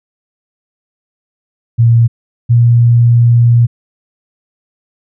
sine tone pair in turn, 116.54 / 118.65 Hz, A#2 / A#2, 0 / +31 cents, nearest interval unison, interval 31 cents, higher second, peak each -4 dBFS, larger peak neither, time 1.78-2.08 / 2.49-3.67 s, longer second, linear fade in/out 20 ms, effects none

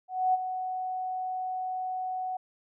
sine tone with ADSR envelope, 743 Hz, F#5, 7 cents sharp, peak -20 dBFS, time 0.08-2.37 s, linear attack 260 ms, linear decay 24 ms, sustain -10 dB, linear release 6 ms, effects none

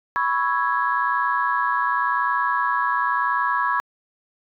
sine chord, C# minor seventh, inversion third, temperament equal, 987.8 / 1108.7 / 1318.5 / 1661.2 Hz, B5 / C#6 / E6 / G#6, 0 / 0 / 0 / 0 cents, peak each -23 / -23 / -28 / -24 dBFS, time 0.16-3.8 s, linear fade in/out 0 ms, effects tanh soft clip ceiling -8 dBFS

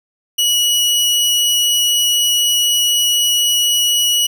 sawtooth tone, 2924 Hz, F#7, 21 cents flat, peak -9 dBFS, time 0.38-4.27 s, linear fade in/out 10 ms, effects none

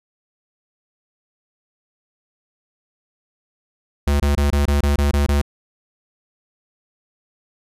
square tone bursts, 71.7 Hz, D2, 41 cents flat, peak -15 dBFS, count 9, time 4.07-5.416 s, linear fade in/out 5 ms, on 130 ms, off 22 ms, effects resampled to 32000 Hz

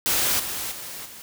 white noise with level steps, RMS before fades -22 / -30 / -36 / -42 dBFS, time 0.06-1.22 s, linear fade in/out 0 ms, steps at 0.39 / 0.71 / 1.05 s, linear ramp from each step 10 ms, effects none

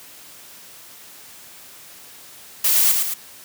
blue noise with echo, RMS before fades -17 dBFS, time 2.64-2.92 s, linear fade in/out 5 ms, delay 110 ms, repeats 2, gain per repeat -4 dB, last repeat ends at 3.14 s, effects white hiss -43 dBFS RMS until 3.44 s + high-pass 80 Hz 12 dB/octave

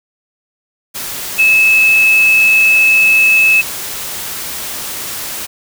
sine tone in noise, 2598 Hz, E7, 26 cents flat, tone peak -6 dBFS, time 1.38-3.62 s, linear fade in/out 20 ms, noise white, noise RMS -23 dBFS, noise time 0.94-5.47 s, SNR +14 dB, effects none

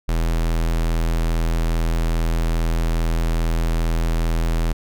square tone, 41.2 Hz, E1, in tune, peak -18 dBFS, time 0.08-4.73 s, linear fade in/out 10 ms, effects none

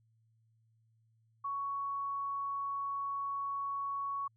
sine tone, 1115 Hz, C#6, 10 cents sharp, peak -34 dBFS, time 1.44-4.28 s, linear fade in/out 10 ms, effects added 112 Hz sine -68 dBFS peak until 4.36 s

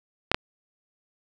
clicks, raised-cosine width 0.3 ms, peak -4 dBFS, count 2, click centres 0.316 / 0.345 s, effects none

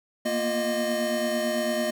square tone cluster, 232.5 / 241.5 / 349.5 / 615 Hz, A#3 / B3 / F4 / D#5, -4 / -39 / +1 / -20 cents, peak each -31 / -36 / -35 / -27 dBFS, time 0.25-1.91 s, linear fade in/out 10 ms, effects none

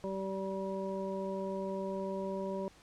harmonic tone, 192.9 Hz, G3, 28 cents flat, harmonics 1 / 2 / 3 / 5, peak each -39 / -39 / -39 / -44 dBFS, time 0.04-2.68 s, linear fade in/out 0 ms, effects pink hiss -60 dBFS RMS until 2.82 s + low-pass 8000 Hz 12 dB/octave

